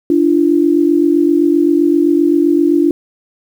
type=tone pair together; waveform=sine; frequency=293.7 / 341.4 Hz; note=D4 / F4; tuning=0 / -39 cents; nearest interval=minor third; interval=261 cents; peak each=-11 dBFS; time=0.1-2.91 s; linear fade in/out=2 ms; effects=7-bit